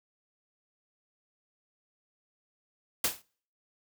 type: noise with exponential decay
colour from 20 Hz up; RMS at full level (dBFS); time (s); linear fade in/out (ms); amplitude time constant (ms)
white; -23; 3.04-3.22; 5; 39
effects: noise-tail reverb RT60 0.5 s tail -26 dB re dry